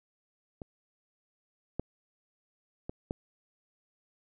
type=clicks; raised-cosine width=2 ms; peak=-27 / -18 / -23 / -19 dBFS; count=4; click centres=0.618 / 1.796 / 2.895 / 3.109 s; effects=none